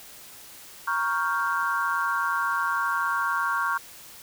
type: chord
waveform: sine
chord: G half-diminished seventh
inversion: first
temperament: equal with one note detuned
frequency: 940.4 / 1108.7 / 1396.9 / 1568 Hz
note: Bb5 / Db6 / F6 / G6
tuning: +15 / 0 / 0 / 0 cents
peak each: -31 / -27 / -28 / -30 dBFS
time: 0.87-3.78 s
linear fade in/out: 10 ms
effects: white hiss -46 dBFS RMS until 4.22 s